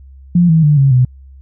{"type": "tone with pitch steps", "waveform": "sine", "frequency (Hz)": [174.61, 161.05, 148.53, 137, 126.35], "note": ["F3", "E3", "D3", "C#3", "B2"], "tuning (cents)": [0, -40, 20, -20, 40], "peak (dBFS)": -6, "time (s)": [0.35, 1.05], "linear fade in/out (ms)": 5, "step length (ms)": 140, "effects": ["added 67 Hz sine -35 dBFS peak until 1.41 s"]}